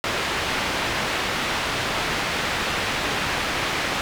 white low-pass noise, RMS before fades -25 dBFS, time 0.04-4.01 s, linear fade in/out 0 ms, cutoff 2700 Hz, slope 12 dB/octave, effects none

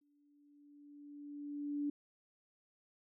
sine tone with exponential growth, 290 Hz, D4, 22 cents flat, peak -33 dBFS, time 0.01-1.9 s, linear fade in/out 5 ms, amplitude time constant 410 ms, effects none

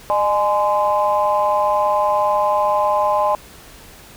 sine tone cluster, 608 / 838 / 1032 Hz, D#5 / G#5 / C6, -40 / +15 / -24 cents, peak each -18 dBFS, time 0.1-3.35 s, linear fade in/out 0 ms, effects tanh soft clip ceiling -6 dBFS + pink hiss -42 dBFS RMS until 4.16 s

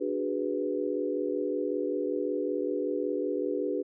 sine chord, G# half-diminished seventh, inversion second, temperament equal, 293.7 / 370 / 415.3 / 493.9 Hz, D4 / F#4 / G#4 / B4, 0 / 0 / 0 / 0 cents, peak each -33 dBFS, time 0-3.83 s, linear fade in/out 20 ms, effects none

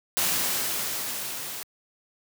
white noise with level ramp, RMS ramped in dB -24 to -36 dBFS, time 0.17-1.63 s, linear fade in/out 0 ms, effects high-pass 100 Hz 12 dB/octave

